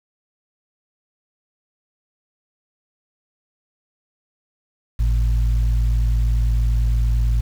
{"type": "tone pair together", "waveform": "sine", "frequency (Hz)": [54.43, 114.6], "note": ["A1", "A#2"], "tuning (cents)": [-18, -29], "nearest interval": "octave + minor second", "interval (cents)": 1289, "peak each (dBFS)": [-14, -22], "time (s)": [4.99, 7.41], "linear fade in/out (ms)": 10, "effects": ["tanh soft clip ceiling -11 dBFS", "7-bit"]}